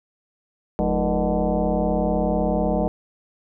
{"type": "tone with frequency modulation", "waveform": "sine", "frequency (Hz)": 216, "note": "A3", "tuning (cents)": -32, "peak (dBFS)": -18, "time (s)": [0.79, 2.88], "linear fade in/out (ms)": 0, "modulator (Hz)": 132, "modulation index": 4.1, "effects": []}